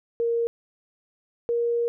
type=tone pair in turn; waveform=sine; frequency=466.2 / 471.1 Hz; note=A#4 / A#4; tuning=0 / +18 cents; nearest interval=unison; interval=18 cents; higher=second; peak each=-21 dBFS; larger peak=neither; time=0.2-0.47 / 1.49-1.88 s; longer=second; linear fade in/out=0 ms; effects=none